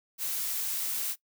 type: noise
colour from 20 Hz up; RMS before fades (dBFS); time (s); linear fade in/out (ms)
blue; -32; 0.18-1.16; 50
effects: noise-tail reverb RT60 0.1 s tail -20 dB re dry